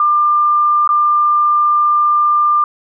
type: tone with dropouts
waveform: sine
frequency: 1195 Hz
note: D6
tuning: 30 cents sharp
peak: -9 dBFS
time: 0-2.64 s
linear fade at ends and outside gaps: 2 ms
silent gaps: 0.876-0.89 s
effects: none